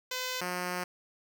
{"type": "tone pair in turn", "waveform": "5% pulse", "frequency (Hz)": [508, 179.61], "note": ["B4", "F3"], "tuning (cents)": [49, 49], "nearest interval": "octave + tritone", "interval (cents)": 1800, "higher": "first", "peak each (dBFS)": -21, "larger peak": "neither", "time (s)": [[0.11, 0.41], [0.41, 0.84]], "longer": "second", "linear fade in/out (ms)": 5, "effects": []}